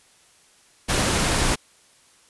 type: noise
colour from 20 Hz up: pink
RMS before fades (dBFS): -21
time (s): 0.88-1.56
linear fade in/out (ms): 20
effects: white hiss -56 dBFS RMS until 2.29 s + resampled to 24000 Hz